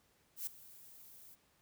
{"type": "noise with ADSR envelope", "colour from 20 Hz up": "violet", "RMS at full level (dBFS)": -38, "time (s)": [0.36, 1.36], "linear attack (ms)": 110, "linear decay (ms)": 4, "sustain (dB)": -19, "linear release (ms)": 30, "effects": ["pink hiss -72 dBFS RMS until 1.61 s", "high-pass 60 Hz 12 dB/octave"]}